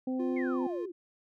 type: harmonic tone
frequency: 257.8 Hz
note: C4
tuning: 26 cents flat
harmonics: 1 / 2 / 3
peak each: -30 / -39 / -46 dBFS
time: 0.07-0.67 s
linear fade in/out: 5 ms
type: tone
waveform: triangle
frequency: 350.6 Hz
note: F4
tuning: 7 cents sharp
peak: -31 dBFS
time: 0.19-0.86 s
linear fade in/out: 10 ms
type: exponential sweep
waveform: sine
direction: down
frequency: 2261 to 326.9 Hz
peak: -38 dBFS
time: 0.36-0.92 s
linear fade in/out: 10 ms
effects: none